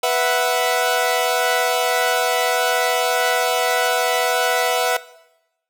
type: chord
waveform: sawtooth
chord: B suspended fourth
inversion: none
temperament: equal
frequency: 493.9 / 659.3 / 740 Hz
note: B4 / E5 / F#5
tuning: 0 / 0 / 0 cents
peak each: -17 dBFS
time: 0.03-4.97 s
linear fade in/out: 5 ms
effects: noise-tail reverb RT60 0.9 s tail -18 dB re dry